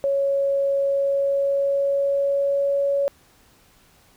sine tone with pitch glide, 554.4 to 560.2 Hz, C#5 to C#5, 0 to +18 cents, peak -18 dBFS, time 0.04-3.08 s, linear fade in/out 0 ms, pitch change +18 cents, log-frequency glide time 0.81-2.79 s, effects pink hiss -56 dBFS RMS until 4.16 s

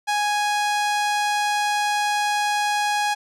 sawtooth tone with low-pass filter, 830 Hz, G#5, 1 cent flat, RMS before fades -22 dBFS, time 0.07-3.15 s, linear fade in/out 20 ms, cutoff 8900 Hz, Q 0.72, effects none

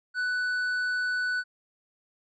sine tone with tanh clipping, 1489 Hz, F#6, 11 cents sharp, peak -27 dBFS, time 0.14-1.44 s, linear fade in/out 50 ms, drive 7 dB, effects resampled to 16000 Hz

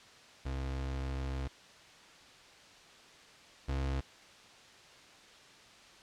35% pulse tone pair in turn, 66.8 / 67.62 Hz, C2 / C#2, +36 / -42 cents, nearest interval unison, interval 22 cents, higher second, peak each -33 / -30 dBFS, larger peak second, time 0.45-1.48 / 3.68-4.01 s, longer first, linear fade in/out 10 ms, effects white hiss -56 dBFS RMS until 6.02 s + low-pass 5000 Hz 12 dB/octave

